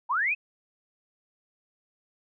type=linear sweep; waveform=sine; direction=up; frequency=870 to 2637 Hz; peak=-23 dBFS; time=0.09-0.35 s; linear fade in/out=20 ms; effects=none